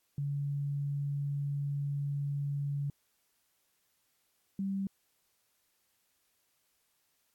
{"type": "tone pair in turn", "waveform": "sine", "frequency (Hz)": [142.2, 194.88], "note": ["C#3", "G3"], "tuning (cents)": [45, -10], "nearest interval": "perfect fourth", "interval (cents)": 545, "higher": "second", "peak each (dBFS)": [-31, -31], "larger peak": "neither", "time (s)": [[0.18, 2.9], [4.59, 4.87]], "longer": "first", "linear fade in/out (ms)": 2, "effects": ["white hiss -75 dBFS RMS until 7.34 s", "AAC 64 kbps"]}